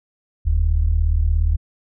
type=tone pair together; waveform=sine; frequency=40.8 / 78 Hz; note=E1 / D#2; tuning=-17 / +5 cents; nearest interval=major seventh; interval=1122 cents; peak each=-17 dBFS; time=0.45-1.57 s; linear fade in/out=20 ms; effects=none